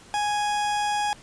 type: tone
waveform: 40% pulse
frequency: 830.6 Hz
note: G#5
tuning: in tune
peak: -22 dBFS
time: 0.14-1.13 s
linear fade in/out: 0 ms
effects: pink hiss -49 dBFS RMS until 1.22 s + resampled to 22050 Hz

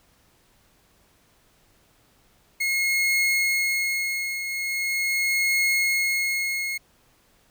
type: tone with tremolo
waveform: 40% pulse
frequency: 2161 Hz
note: C#7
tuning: 45 cents flat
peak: -18 dBFS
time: 2.6-6.78 s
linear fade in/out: 10 ms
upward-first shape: triangle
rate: 0.41 Hz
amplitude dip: 65%
effects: pink hiss -61 dBFS RMS until 7.5 s

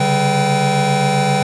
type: tone cluster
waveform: square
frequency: 135.4 / 143 / 193.4 / 498.1 / 775 Hz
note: C#3 / D3 / G3 / B4 / G5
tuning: -40 / -46 / -23 / +15 / -20 cents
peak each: -27 / -19 / -21 / -23 / -18 dBFS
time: 0-1.43 s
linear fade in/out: 5 ms
effects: resampled to 22050 Hz + 8-bit

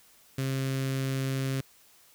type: tone with notch filter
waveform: sawtooth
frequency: 133.8 Hz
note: C3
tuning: 39 cents sharp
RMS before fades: -30 dBFS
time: 0.38-1.61 s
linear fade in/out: 5 ms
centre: 850 Hz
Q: 0.98
effects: white hiss -59 dBFS RMS until 2.14 s

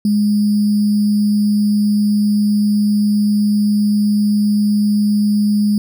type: tone with sample-and-hold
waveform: sine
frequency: 207.7 Hz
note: G#3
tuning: in tune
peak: -11 dBFS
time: 0.05-5.78 s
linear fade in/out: 2 ms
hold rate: 4900 Hz
effects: none

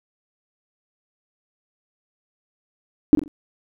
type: tone with echo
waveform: sine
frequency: 296.9 Hz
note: D4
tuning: 19 cents sharp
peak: -6 dBFS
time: 3.13-3.15 s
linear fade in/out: 0 ms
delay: 43 ms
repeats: 3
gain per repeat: -10 dB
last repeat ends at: 3.279 s
effects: none

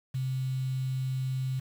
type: tone with quantisation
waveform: sine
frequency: 130.81 Hz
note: C3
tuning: in tune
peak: -28 dBFS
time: 0.14-1.6 s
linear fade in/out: 10 ms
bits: 8
effects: none

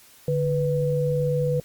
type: tone pair together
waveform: sine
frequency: 146.83 / 493.9 Hz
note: D3 / B4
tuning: 0 / 0 cents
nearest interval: octave + major sixth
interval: 2100 cents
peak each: -23 dBFS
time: 0.28-1.6 s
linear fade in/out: 2 ms
effects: white hiss -52 dBFS RMS until 1.64 s + Opus 48 kbps

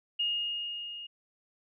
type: tone with level ramp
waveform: sine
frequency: 2851 Hz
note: F7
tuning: 35 cents sharp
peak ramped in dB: -26 to -40 dBFS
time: 0.19-1.07 s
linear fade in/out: 10 ms
effects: none

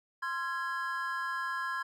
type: chord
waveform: triangle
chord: F minor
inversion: second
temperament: equal with one note detuned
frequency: 1046.5 / 1364.2 / 1661.2 Hz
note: C6 / F6 / Ab6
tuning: 0 / -41 / 0 cents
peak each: -34 / -38 / -34 dBFS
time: 0.22-1.83 s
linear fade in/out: 10 ms
effects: none

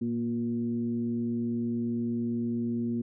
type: tone with frequency modulation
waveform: sine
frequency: 235.6 Hz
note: A#3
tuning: 19 cents sharp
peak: -27 dBFS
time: 0.01-3.02 s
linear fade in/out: 10 ms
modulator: 120 Hz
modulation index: 0.61
effects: none

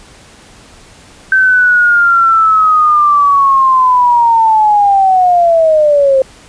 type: linear sweep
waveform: sine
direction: down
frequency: 1549 to 523.3 Hz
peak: -5 dBFS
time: 1.32-6.22 s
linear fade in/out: 2 ms
effects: pink hiss -39 dBFS RMS until 6.48 s + resampled to 22050 Hz

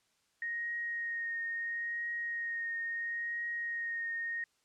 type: tone with vibrato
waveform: sine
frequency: 1864.7 Hz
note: A#6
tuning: in tune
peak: -34 dBFS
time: 0.42-4.44 s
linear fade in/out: 2 ms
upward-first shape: triangle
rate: 0.74 Hz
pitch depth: 18 cents each way
effects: white hiss -74 dBFS RMS until 4.64 s + low-pass 8000 Hz 12 dB/octave

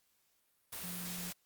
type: tone in noise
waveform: sine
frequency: 177.7 Hz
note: F3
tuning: 30 cents sharp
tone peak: -44 dBFS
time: 0.83-1.31 s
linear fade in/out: 10 ms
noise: white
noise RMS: -43 dBFS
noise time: 0.72-1.33 s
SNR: -4 dB
effects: white hiss -75 dBFS RMS until 1.45 s + Opus 48 kbps

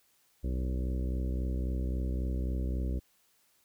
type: harmonic tone with a mistuned harmonic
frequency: 63.7 Hz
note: C2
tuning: 46 cents flat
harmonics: 1 / 2 / 3 / 4 / 5 / 6 / 7 / 8 / 9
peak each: -30 / -41 / -41 / -43 / -44 / -48 / -50 / -53 / -52 dBFS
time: 0.43-3 s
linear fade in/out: 20 ms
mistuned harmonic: 9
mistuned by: -27 cents
effects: white hiss -69 dBFS RMS until 3.64 s

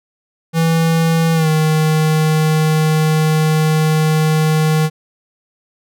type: tone with pitch glide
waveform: square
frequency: 164 to 156.14 Hz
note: E3 to D#3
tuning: -9 to +6 cents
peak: -12 dBFS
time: 0.53-4.9 s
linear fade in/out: 50 ms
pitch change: -85 cents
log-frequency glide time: 1.34-1.48 s
effects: none

